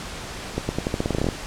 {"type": "accelerating click train", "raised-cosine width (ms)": 2, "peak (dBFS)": -9, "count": 14, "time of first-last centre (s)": [0.58, 1.288], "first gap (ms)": 110, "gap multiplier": 0.87, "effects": ["pink hiss -34 dBFS RMS until 1.46 s", "low-pass 8000 Hz 12 dB/octave"]}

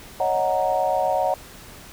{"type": "chord", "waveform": "sine", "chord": "D# minor seventh", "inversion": "third", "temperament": "equal", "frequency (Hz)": [554.4, 622.3, 740, 932.3], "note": ["C#5", "D#5", "F#5", "A#5"], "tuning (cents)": [0, 0, 0, 0], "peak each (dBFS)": [-25, -25, -22, -27], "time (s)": [0.2, 1.34], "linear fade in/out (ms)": 2, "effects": ["pink hiss -43 dBFS RMS until 1.92 s"]}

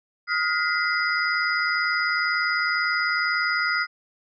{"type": "tone cluster", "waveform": "sine", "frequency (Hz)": [1263, 1425, 1945, 2045, 4942], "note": ["D#6", "F6", "B6", "C7", "D#8"], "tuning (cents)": [26, 34, -27, -40, -13], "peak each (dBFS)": [-29, -24, -31, -27, -31], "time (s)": [0.27, 3.87], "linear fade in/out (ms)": 50, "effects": []}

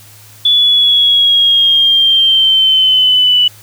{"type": "exponential sweep", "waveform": "sine", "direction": "down", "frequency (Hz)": [3446, 2960], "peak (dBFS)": -6, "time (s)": [0.45, 3.48], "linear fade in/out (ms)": 5, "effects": ["added 105 Hz sine -41 dBFS peak until 3.62 s", "white hiss -40 dBFS RMS until 3.62 s"]}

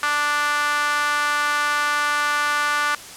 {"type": "tone with high-pass filter", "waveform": "sawtooth", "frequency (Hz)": 293.7, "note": "D4", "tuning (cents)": 0, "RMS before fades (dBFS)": -21, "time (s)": [0.03, 2.95], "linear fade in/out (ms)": 2, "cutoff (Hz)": 1300, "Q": 3.9, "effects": ["white hiss -38 dBFS RMS until 3.16 s", "low-pass 10000 Hz 12 dB/octave"]}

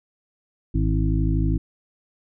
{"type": "harmonic tone with a mistuned harmonic", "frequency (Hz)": 52.5, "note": "G#1", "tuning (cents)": 19, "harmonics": [1, 2, 3, 5, 6], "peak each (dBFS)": [-21, -24, -26, -28, -29], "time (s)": [0.74, 1.58], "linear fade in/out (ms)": 10, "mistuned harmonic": 6, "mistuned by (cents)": 41, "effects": []}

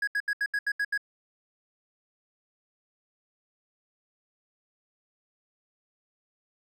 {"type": "tone bursts", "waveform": "triangle", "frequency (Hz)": 1661.2, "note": "G#6", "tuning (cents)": 0, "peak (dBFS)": -23, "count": 8, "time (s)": [0.02, 0.977], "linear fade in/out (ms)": 5, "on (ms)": 54, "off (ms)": 75, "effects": []}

